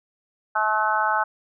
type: harmonic tone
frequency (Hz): 215.2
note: A3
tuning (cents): -38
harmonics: 3 / 4 / 5 / 6 / 7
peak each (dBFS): -30 / -23 / -28 / -25 / -25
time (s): 0.55-1.24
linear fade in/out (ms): 10
effects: none